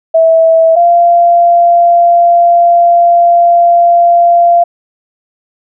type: tone pair in turn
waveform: sine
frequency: 653 / 690.3 Hz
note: E5 / F5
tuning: -17 / -20 cents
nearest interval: minor second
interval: 97 cents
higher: second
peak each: -3 dBFS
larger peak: neither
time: 0.14-0.76 / 0.76-4.64 s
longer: second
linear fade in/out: 10 ms
effects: none